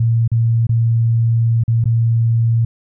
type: tone with dropouts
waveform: sine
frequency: 115.2 Hz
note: A#2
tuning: 20 cents flat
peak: -11 dBFS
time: 0-2.65 s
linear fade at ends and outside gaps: 5 ms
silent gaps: 0.278-0.316 / 0.669-0.692 / 1.637-1.679 / 1.842-1.855 s
effects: none